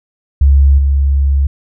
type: tone with level steps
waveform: sine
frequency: 69.3 Hz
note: C#2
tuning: in tune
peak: -4 / -8 dBFS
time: 0.41-1.47 s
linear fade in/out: 5 ms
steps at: 0.78 s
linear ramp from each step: 5 ms
effects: none